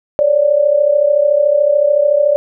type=tone pair together; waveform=sine; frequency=554.3 / 588 Hz; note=C#5 / D5; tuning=0 / +2 cents; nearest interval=minor second; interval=102 cents; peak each=-14 / -10 dBFS; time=0.19-2.36 s; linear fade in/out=0 ms; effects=none